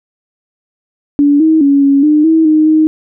sine tone with pitch steps, 287.4 / 317.5 / 280.6 / 278.2 / 301.8 / 321.9 / 309.5 / 312.5 Hz, D4 / D#4 / C#4 / C#4 / D4 / E4 / D#4 / D#4, -37 / +35 / +21 / +6 / +47 / -41 / -9 / +8 cents, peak -5 dBFS, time 1.19-2.87 s, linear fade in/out 0 ms, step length 210 ms, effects none

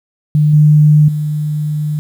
sine tone with level steps, 150.7 Hz, D3, 45 cents sharp, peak -7 / -4 / -14 dBFS, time 0.35-1.99 s, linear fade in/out 0 ms, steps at 0.53 / 1.08 s, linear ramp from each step 5 ms, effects 7-bit

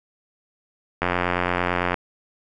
click train, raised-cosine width 0.5 ms, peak -6 dBFS, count 83, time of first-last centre 1.02-1.942 s, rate 88.9 Hz, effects none

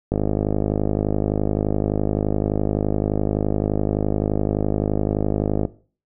click train, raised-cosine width 2 ms, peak -7 dBFS, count 287, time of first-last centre 0.12-5.652 s, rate 51.7 Hz, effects noise-tail reverb RT60 0.4 s tail -18 dB re dry

